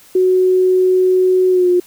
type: tone with pitch glide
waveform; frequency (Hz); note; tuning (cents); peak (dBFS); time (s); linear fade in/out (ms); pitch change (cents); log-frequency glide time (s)
sine; 370 to 357.2; F#4 to F4; 0 to +39; -9; 0.15-1.8; 5; -61; 1.5-1.69
effects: white hiss -45 dBFS RMS until 1.86 s